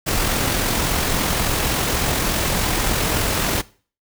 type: noise with amplitude modulation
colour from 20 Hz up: pink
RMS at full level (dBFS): -19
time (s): 0.06-3.62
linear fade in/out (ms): 20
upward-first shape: sine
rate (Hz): 43.5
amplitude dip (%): 30
effects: noise-tail reverb RT60 0.4 s tail -20 dB re dry